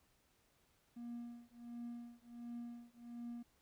triangle tone with tremolo, 237.5 Hz, A#3, 33 cents sharp, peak -40 dBFS, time 0.96-3.43 s, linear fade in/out 10 ms, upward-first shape triangle, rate 1.4 Hz, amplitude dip 100%, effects tanh soft clip ceiling -38 dBFS + pink hiss -75 dBFS RMS until 3.61 s

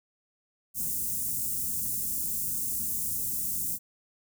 white band-stop noise, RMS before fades -31 dBFS, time 0.74-3.79 s, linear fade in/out 50 ms, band 250 to 7500 Hz, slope 24 dB/octave, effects none

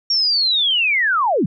sine linear sweep, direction down, 5588 to 133.5 Hz, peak -14 dBFS, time 0.1-1.46 s, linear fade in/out 5 ms, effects none

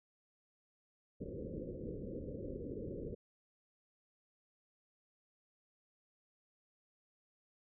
white low-pass noise, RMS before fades -44 dBFS, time 1.2-3.15 s, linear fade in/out 10 ms, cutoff 540 Hz, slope 96 dB/octave, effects none

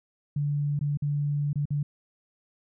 sine tone with dropouts, 145.2 Hz, D3, 19 cents flat, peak -24 dBFS, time 0.36-1.83 s, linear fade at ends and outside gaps 5 ms, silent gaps 0.792-0.81 / 0.973-1.021 / 1.531-1.556 / 1.655-1.705 s, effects none

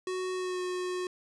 square tone with pitch glide, 370 to 363.6 Hz, F#4 to F#4, 0 to -30 cents, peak -32 dBFS, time 0.07-1.07 s, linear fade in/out 2 ms, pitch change -30 cents, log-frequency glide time 0.34-0.61 s, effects resampled to 22050 Hz

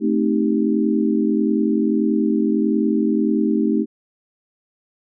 sine chord, A half-diminished seventh, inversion none, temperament equal, 220 / 261.6 / 311.1 / 392 Hz, A3 / C4 / Eb4 / G4, 0 / 0 / 0 / 0 cents, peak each -19 / -23 / -20 / -24 dBFS, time 0-3.86 s, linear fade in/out 50 ms, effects none

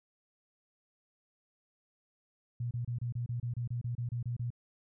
sine tone bursts, 120.1 Hz, B2, 48 cents flat, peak -32 dBFS, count 14, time 2.6-4.504 s, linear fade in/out 5 ms, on 110 ms, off 28 ms, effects none

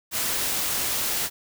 white noise, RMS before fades -26 dBFS, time 0.11-1.3 s, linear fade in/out 50 ms, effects none

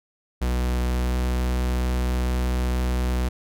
45% pulse tone with pitch glide, 61.74 to 62.17 Hz, B1 to B1, 0 to +12 cents, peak -21 dBFS, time 0.41-3.29 s, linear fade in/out 10 ms, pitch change +12 cents, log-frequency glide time 0.97-1.13 s, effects none

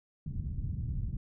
white low-pass noise, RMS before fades -35 dBFS, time 0.26-1.17 s, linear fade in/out 5 ms, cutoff 140 Hz, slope 24 dB/octave, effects none

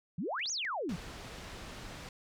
sine exponential two-way sweep, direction up then down, 146.83 to 7040 to 146.83 Hz, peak -33 dBFS, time 0.18-0.96 s, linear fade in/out 5 ms, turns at 0.51 s
clicks, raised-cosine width 0.2 ms, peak -38 / -34 / -37 / -33 dBFS, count 4, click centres 0.396 / 0.458 / 0.497 / 0.65 s
pink low-pass noise, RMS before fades -46 dBFS, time 0.89-2.09 s, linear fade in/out 2 ms, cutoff 6000 Hz, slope 12 dB/octave
effects none

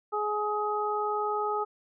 harmonic tone, 420 Hz, G#4, 19 cents sharp, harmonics 1 / 2 / 3, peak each -31 / -31 / -31 dBFS, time 0.12-1.65 s, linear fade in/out 20 ms, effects none

